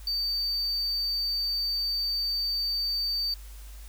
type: tone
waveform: triangle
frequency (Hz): 4600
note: D8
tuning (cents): -37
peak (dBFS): -25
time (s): 0.07-3.34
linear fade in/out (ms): 2
effects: added 50 Hz sine -41 dBFS peak until 3.88 s + white hiss -53 dBFS RMS until 3.88 s